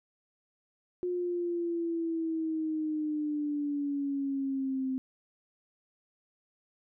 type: exponential sweep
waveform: sine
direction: down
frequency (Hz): 359.6 to 260.2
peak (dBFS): -29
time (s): 1.03-4.98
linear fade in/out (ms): 0
effects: none